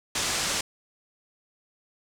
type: low-pass noise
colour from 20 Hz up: white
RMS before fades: -28 dBFS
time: 0.15-0.61 s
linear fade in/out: 5 ms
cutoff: 8200 Hz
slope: 24 dB/octave
effects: none